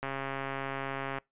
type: click train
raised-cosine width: 0.5 ms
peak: -20 dBFS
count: 158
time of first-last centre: 0.03-1.184 s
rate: 136 Hz
effects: noise-tail reverb RT60 0.2 s tail -25 dB re dry + resampled to 8000 Hz